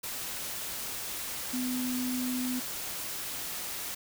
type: tone in noise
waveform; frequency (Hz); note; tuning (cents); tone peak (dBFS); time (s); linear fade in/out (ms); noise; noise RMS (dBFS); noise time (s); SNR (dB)
sine; 251.9; B3; +34; -30; 1.53-2.6; 10; white; -37; 0.03-3.95; +4
effects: none